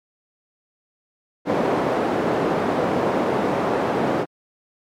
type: band-pass noise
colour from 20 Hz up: white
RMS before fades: -21 dBFS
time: 1.45-4.26 s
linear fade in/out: 50 ms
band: 200 to 610 Hz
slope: 12 dB/octave
effects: MP3 96 kbps